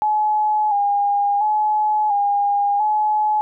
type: tone with vibrato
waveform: sine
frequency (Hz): 830.6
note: G#5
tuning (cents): 0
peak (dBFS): -15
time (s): 0.02-3.41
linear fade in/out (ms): 0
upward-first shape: square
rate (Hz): 0.72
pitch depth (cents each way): 41
effects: none